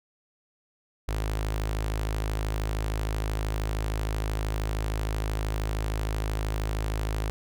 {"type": "tone with notch filter", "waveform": "sawtooth", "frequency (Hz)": 53, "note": "G#1", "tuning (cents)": 36, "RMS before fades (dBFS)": -29, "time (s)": [1.08, 7.3], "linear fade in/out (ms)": 0, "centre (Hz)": 200, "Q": 1.5, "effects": []}